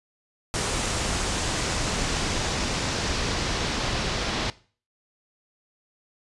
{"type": "noise with low-pass filter sweep", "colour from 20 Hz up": "pink", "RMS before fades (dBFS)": -27, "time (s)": [0.54, 4.5], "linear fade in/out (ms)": 0, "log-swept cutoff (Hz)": [8400, 4700], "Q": 1.3, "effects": ["noise-tail reverb RT60 0.4 s tail -19 dB re dry", "resampled to 24000 Hz"]}